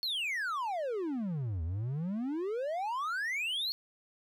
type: exponential two-way sweep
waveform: triangle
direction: down then up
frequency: 4434 to 77.7 to 4434 Hz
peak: -30 dBFS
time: 0.03-3.72 s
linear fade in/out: 0 ms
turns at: 1.63 s
effects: none